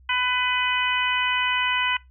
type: harmonic tone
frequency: 500 Hz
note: B4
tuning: 21 cents sharp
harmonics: 2 / 3 / 4 / 5 / 6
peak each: -27 / -27 / -27 / -27 / -27 dBFS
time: 0.09-1.97 s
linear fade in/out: 5 ms
effects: noise-tail reverb RT60 0.2 s tail -22 dB re dry + added 64 Hz sine -49 dBFS peak until 2.1 s